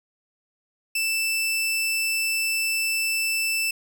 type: tone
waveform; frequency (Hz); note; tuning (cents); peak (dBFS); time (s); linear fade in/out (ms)
sawtooth; 2650; E7; +9; -19; 0.95-3.71; 5
effects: none